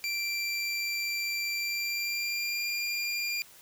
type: tone with pitch glide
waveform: 25% pulse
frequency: 2355 to 2396 Hz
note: D7 to D7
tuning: +4 to +34 cents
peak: -26 dBFS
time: 0.04-3.42 s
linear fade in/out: 0 ms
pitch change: +30 cents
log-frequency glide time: 1.54-2.67 s
effects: white hiss -54 dBFS RMS until 3.61 s